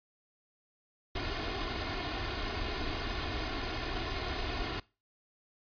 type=noise with comb filter; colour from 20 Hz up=pink; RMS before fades=-35 dBFS; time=1.15-4.8 s; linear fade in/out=5 ms; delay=2.8 ms; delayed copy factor=+0.65; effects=noise-tail reverb RT60 0.3 s tail -22 dB re dry + resampled to 11025 Hz